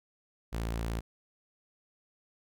sawtooth tone, 56.6 Hz, A1, 50 cents sharp, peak -28 dBFS, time 0.52-1.01 s, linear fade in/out 20 ms, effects none

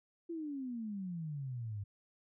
sine exponential sweep, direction down, 344.6 to 98 Hz, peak -38 dBFS, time 0.29-1.84 s, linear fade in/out 10 ms, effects none

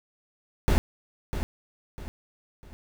brown noise with echo, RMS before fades -20 dBFS, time 0.68-0.78 s, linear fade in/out 0 ms, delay 650 ms, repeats 3, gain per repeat -9 dB, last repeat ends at 2.73 s, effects none

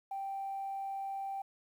sine tone, 783 Hz, G5, 2 cents flat, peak -35 dBFS, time 0.11-1.42 s, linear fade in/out 5 ms, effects tanh soft clip ceiling -32 dBFS + 11-bit

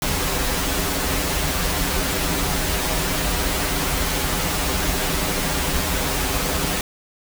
pink noise with comb filter, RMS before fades -22 dBFS, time 0.02-6.81 s, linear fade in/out 2 ms, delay 8.9 ms, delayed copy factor -0.9, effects none

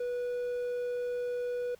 triangle tone, 489.3 Hz, B4, 16 cents flat, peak -29 dBFS, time 0-1.75 s, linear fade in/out 5 ms, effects pink hiss -62 dBFS RMS until 1.79 s

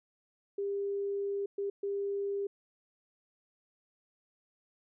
sine tone bursts at uneven times, 400 Hz, G4, 35 cents sharp, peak -31 dBFS, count 3, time 0.58-1.46 / 1.58-1.7 / 1.83-2.47 s, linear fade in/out 5 ms, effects none

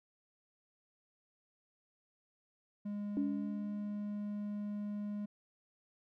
triangle tone with pitch glide, 205.5 to 206.8 Hz, G#3 to G#3, -18 to -7 cents, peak -35 dBFS, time 2.85-5.26 s, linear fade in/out 10 ms, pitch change +11 cents, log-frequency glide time 3.27-3.48 s
sine tone with exponential decay, 283.7 Hz, C#4, 40 cents sharp, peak -30 dBFS, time 3.17-4.19 s, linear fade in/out 1 ms, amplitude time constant 220 ms
effects none

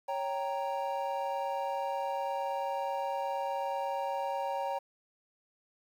triangle chord, G diminished, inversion second, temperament equal, 554.4 / 784 / 932.3 Hz, Db5 / G5 / Bb5, 0 / 0 / 0 cents, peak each -34 dBFS, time 0.08-4.79 s, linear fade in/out 10 ms, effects 10-bit

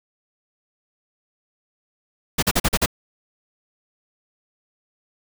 pink noise bursts, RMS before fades -18 dBFS, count 6, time 2.38-2.861 s, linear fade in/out 10 ms, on 46 ms, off 41 ms, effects none

